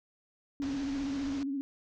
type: tone with vibrato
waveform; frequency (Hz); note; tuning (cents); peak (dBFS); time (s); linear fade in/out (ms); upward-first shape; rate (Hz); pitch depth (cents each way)
sine; 276.9; C#4; -2; -31; 0.6-1.61; 0; sine; 15; 57
type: low-pass noise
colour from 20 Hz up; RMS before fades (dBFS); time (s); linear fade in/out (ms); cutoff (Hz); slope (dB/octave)
pink; -45; 0.62-1.43; 0; 6600; 48
effects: none